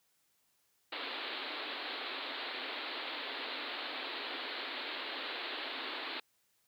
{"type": "band-pass noise", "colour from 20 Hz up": "white", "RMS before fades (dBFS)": -41, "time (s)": [0.92, 6.2], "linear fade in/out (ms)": 5, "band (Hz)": [250, 4300], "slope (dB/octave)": 96, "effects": ["white hiss -75 dBFS RMS until 6.67 s", "high-pass 60 Hz 12 dB/octave"]}